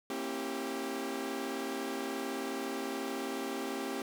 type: chord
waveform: sawtooth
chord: A# diminished seventh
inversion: none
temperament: equal with one note detuned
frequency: 233.1 / 271.9 / 329.6 / 392 Hz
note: A#3 / C#4 / E4 / G4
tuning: 0 / -33 / 0 / 0 cents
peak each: -39 / -35 / -40 / -35 dBFS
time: 0.1-4.02 s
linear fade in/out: 2 ms
effects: none